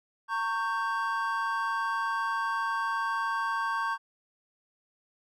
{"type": "chord", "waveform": "triangle", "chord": "G diminished", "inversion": "first", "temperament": "equal with one note detuned", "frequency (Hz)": [916.3, 1108.7, 1568], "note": ["Bb5", "Db6", "G6"], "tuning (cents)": [-30, 0, 0], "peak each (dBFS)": [-31, -29, -31], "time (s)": [0.28, 3.98], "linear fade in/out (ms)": 50, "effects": []}